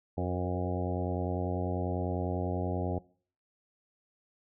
harmonic tone with a mistuned harmonic, 90.1 Hz, F#2, 45 cents flat, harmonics 1 / 2 / 3 / 4 / 5 / 6 / 7 / 8 / 9, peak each -33 / -36 / -38 / -39 / -40 / -41 / -41 / -42 / -43 dBFS, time 0.17-2.99 s, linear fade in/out 10 ms, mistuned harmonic 5, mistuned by +34 cents, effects noise-tail reverb RT60 0.5 s tail -23 dB re dry

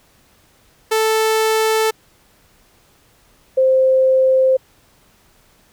sawtooth / sine tone pair in turn, 440 / 523.3 Hz, A4 / C5, 0 / 0 cents, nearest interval minor third, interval 300 cents, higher second, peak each -10 dBFS, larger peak neither, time 0.91-1.91 / 3.57-4.57 s, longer neither, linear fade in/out 10 ms, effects pink hiss -54 dBFS RMS until 5.72 s

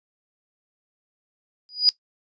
sine tone with exponential growth, 4917 Hz, D#8, 21 cents flat, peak -9 dBFS, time 1.69-1.89 s, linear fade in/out 0 ms, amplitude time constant 42 ms, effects noise-tail reverb RT60 0.1 s tail -17 dB re dry + resampled to 16000 Hz

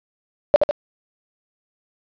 sine tone with echo, 587.3 Hz, D5, in tune, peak -6 dBFS, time 0.54-0.56 s, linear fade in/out 0 ms, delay 75 ms, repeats 2, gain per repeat -5 dB, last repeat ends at 0.71 s, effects resampled to 11025 Hz + 7-bit

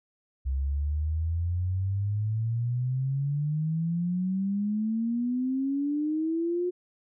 sine exponential sweep, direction up, 65.41 to 361.9 Hz, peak -25 dBFS, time 0.45-6.71 s, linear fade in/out 20 ms, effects none

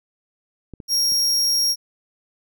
clicks, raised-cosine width 3 ms, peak -23 / -23 / -30 dBFS, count 3, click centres 0.737 / 0.802 / 1.121 s
40% pulse tone, 5588 Hz, F8, in tune, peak -16 dBFS, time 0.88-1.76 s, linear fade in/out 50 ms
effects none

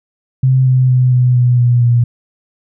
sine tone with pitch steps, 130.6 / 128.73 / 126.88 / 125.06 / 123.27 / 121.5 / 119.76 Hz, C3 / C3 / B2 / B2 / B2 / B2 / A#2, -3 / -28 / +47 / +22 / -3 / -28 / +47 cents, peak -7 dBFS, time 0.43-2.04 s, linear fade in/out 5 ms, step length 230 ms, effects none

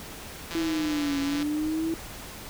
click train, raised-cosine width 0.2 ms, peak -18 dBFS, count 155, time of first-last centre 0.51-1.427 s, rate 168 Hz
sine linear two-way sweep, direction down then up, 330 to 277.2 to 330 Hz, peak -25 dBFS, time 0.55-1.94 s, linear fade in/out 0 ms, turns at 1.2 s
effects pink hiss -41 dBFS RMS until 2.49 s

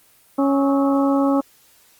harmonic tone with a mistuned harmonic, 276.5 Hz, C#4, 4 cents flat, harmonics 1 / 2 / 3 / 4 / 5, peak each -16 / -22 / -26 / -28 / -30 dBFS, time 0.38-1.41 s, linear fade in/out 10 ms, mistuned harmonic 5, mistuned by -110 cents, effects white hiss -54 dBFS RMS until 1.99 s + Opus 24 kbps

